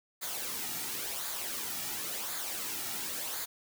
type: noise with flanger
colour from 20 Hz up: white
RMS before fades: -37 dBFS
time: 0.21-3.46 s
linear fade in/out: 20 ms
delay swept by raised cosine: 0.35 to 1.95 ms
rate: 0.94 Hz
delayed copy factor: -0.55
effects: none